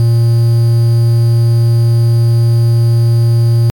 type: tone with quantisation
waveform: triangle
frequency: 116.54 Hz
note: A#2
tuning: in tune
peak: -4 dBFS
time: 0-3.7 s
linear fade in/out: 0 ms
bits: 5
effects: MP3 96 kbps